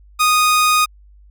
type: tone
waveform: sawtooth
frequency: 1240 Hz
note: D#6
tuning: 6 cents flat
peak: -8 dBFS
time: 0.19-0.86 s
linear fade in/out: 20 ms
effects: added 50 Hz sine -43 dBFS peak until 1.3 s